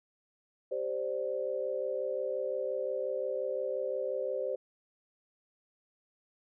sine chord, G suspended fourth, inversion none, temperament equal with one note detuned, 392 / 523.3 / 589 Hz, G4 / C5 / D5, 0 / 0 / +5 cents, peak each -38 / -33 / -37 dBFS, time 0.71-4.56 s, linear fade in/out 10 ms, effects none

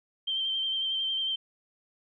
sine tone with vibrato, 3136 Hz, G7, in tune, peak -27 dBFS, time 0.27-1.36 s, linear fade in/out 10 ms, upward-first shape sine, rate 11 Hz, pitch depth 24 cents each way, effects none

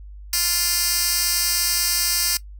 10% pulse tone with high-pass filter, 349.2 Hz, F4, in tune, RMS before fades -21 dBFS, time 0.33-2.37 s, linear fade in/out 2 ms, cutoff 5200 Hz, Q 0.8, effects noise-tail reverb RT60 0.1 s tail -19 dB re dry + added 50 Hz sine -36 dBFS peak until 2.59 s

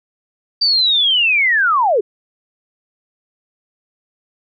sine linear sweep, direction down, 4684 to 371.9 Hz, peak -11 dBFS, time 0.61-2.01 s, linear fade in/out 10 ms, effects none

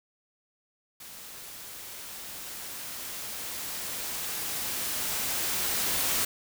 white noise with level ramp, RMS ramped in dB -45 to -27 dBFS, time 1-6.25 s, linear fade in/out 5 ms, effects none

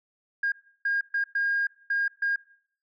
sine tone bursts at uneven times, 1621 Hz, G#6, 42 cents flat, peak -22 dBFS, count 6, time 0.43-0.52 / 0.85-1.01 / 1.14-1.24 / 1.35-1.67 / 1.9-2.08 / 2.22-2.36 s, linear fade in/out 5 ms, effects noise-tail reverb RT60 0.6 s tail -22 dB re dry + tanh soft clip ceiling -18 dBFS

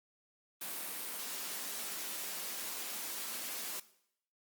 white high-pass noise, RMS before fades -41 dBFS, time 0.61-3.8 s, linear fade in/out 5 ms, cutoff 190 Hz, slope 24 dB/octave, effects noise-tail reverb RT60 0.7 s tail -17 dB re dry + Opus 32 kbps

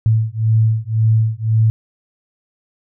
sine beating tone pair, 110 / 111.9 Hz, A2 / A2, 0 / +30 cents, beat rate 1.9 Hz, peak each -15 dBFS, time 0.06-1.7 s, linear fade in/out 0 ms, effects none

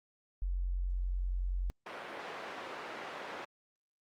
sine tone, 45.15 Hz, F#1, 42 cents flat, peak -31 dBFS, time 0.42-1.7 s, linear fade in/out 0 ms
pink band-pass noise, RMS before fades -44 dBFS, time 1.86-3.45 s, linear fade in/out 5 ms, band 450 to 2200 Hz, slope 12 dB/octave
effects Opus 48 kbps

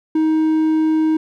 triangle tone, 314.8 Hz, D#4, 20 cents sharp, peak -11 dBFS, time 0.15-1.17 s, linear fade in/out 5 ms, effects none

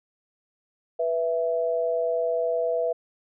sine tone pair together, 491.5 / 661.4 Hz, B4 / E5, -8 / +6 cents, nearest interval perfect fourth, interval 514 cents, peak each -25 dBFS, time 0.99-2.93 s, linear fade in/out 10 ms, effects none

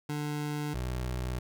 25% pulse tone pair in turn, 148.4 / 62.39 Hz, D3 / B1, +18 / +18 cents, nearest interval octave + minor third, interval 1500 cents, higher first, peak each -28 dBFS, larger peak neither, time 0.09-0.74 / 0.74-1.39 s, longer neither, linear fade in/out 5 ms, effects none

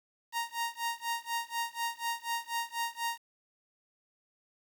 sawtooth tone with tremolo, 932 Hz, A#5, 1 cent flat, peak -26 dBFS, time 0.32-3.21 s, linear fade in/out 50 ms, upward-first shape sine, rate 4.1 Hz, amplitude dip 95%, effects 9-bit

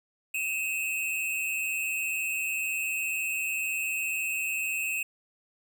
square tone pair together, 2543 / 2703 Hz, D#7 / E7, +37 / +43 cents, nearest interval minor second, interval 106 cents, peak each -31 / -33 dBFS, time 0.34-5.03 s, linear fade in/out 5 ms, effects none

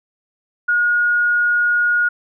sine tone, 1440 Hz, F#6, 47 cents flat, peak -13 dBFS, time 0.68-2.09 s, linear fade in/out 10 ms, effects none

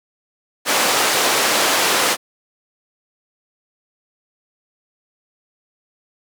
pink band-pass noise, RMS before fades -17 dBFS, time 0.65-2.17 s, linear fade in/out 50 ms, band 470 to 11000 Hz, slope 12 dB/octave, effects none

